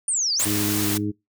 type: exponential two-way sweep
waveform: sine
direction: down then up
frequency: 9397 to 4435 to 9397 Hz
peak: -20 dBFS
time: 0.08-0.45 s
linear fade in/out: 2 ms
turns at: 0.34 s
type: noise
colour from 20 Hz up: white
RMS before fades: -26 dBFS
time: 0.39-0.98 s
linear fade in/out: 10 ms
type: harmonic tone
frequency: 103.83 Hz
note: G#2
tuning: in tune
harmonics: 1 / 2 / 3 / 4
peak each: -29 / -29 / -25 / -35 dBFS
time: 0.45-1.12 s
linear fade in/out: 20 ms
effects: noise-tail reverb RT60 0.2 s tail -24 dB re dry